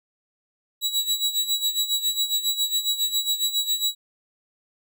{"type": "tone with tremolo", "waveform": "sawtooth", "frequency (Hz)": 3899, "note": "B7", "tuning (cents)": -23, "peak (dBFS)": -16, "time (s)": [0.81, 3.95], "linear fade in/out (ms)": 50, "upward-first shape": "sine", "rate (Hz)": 7.3, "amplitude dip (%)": 75, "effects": []}